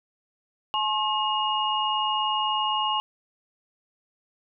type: tone cluster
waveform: sine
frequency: 856 / 1073 / 2861 Hz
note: A5 / C6 / F7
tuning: -48 / +43 / +41 cents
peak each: -27 dBFS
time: 0.74-3 s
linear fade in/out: 0 ms
effects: none